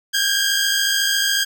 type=tone pair together; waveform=15% pulse; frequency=1584 / 1638 Hz; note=G6 / G#6; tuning=+18 / -24 cents; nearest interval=minor second; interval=58 cents; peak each=-13 dBFS; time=0.13-1.45 s; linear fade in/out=20 ms; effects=none